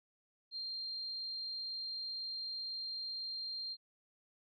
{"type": "tone", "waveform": "sine", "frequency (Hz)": 4186, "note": "C8", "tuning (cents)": 0, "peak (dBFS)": -39, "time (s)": [0.51, 3.77], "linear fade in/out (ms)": 50, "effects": []}